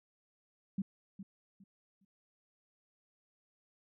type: tone with echo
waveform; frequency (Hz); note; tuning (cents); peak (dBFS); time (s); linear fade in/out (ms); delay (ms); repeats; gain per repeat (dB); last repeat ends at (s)
sine; 194.7; G3; -12; -31; 0.78-0.82; 5; 410; 3; -12; 2.05
effects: none